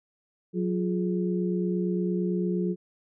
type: tone cluster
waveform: sine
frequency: 182.4 / 351.9 / 420.6 Hz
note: F#3 / F4 / G#4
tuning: -24 / +13 / +22 cents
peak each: -26 / -30 / -33 dBFS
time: 0.53-2.76 s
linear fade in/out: 50 ms
effects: none